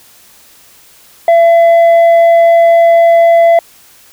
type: tone with tanh clipping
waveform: sine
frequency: 674 Hz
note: E5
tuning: 38 cents sharp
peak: -4 dBFS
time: 1.28-3.59 s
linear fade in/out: 2 ms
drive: 4 dB
effects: white hiss -42 dBFS RMS until 4.12 s